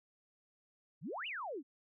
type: exponential two-way sweep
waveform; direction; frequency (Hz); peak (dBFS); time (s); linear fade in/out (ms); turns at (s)
sine; up then down; 121 to 3071 to 244.5; -39; 1.01-1.63; 50; 1.27
effects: none